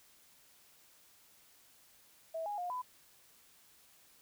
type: tone with pitch steps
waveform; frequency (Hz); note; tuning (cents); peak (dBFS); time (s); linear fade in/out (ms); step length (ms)
sine; 651 / 825 / 712 / 1001; E5 / G#5 / F5 / B5; -22 / -12 / +33 / +23; -36; 2.34-2.82; 10; 120
effects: white hiss -64 dBFS RMS until 4.21 s